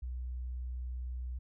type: tone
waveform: sine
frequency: 62.1 Hz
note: B1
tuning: 10 cents sharp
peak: -36 dBFS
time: 0.02-1.39 s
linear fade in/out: 10 ms
effects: none